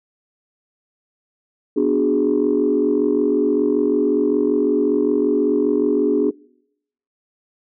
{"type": "chord", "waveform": "sine", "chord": "G# half-diminished seventh", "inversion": "first", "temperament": "equal", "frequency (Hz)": [246.9, 293.7, 370, 415.3], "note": ["B3", "D4", "F#4", "G#4"], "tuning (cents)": [0, 0, 0, 0], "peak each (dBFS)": [-22, -18, -21, -18], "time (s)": [1.76, 6.31], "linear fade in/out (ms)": 10, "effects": ["noise-tail reverb RT60 0.8 s tail -25 dB re dry", "tanh soft clip ceiling -7 dBFS"]}